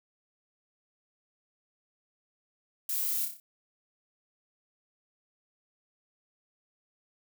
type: noise with echo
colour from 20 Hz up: violet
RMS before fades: -32 dBFS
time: 2.89-3.25 s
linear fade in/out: 2 ms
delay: 30 ms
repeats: 5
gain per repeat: -5 dB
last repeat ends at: 3.4 s
effects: none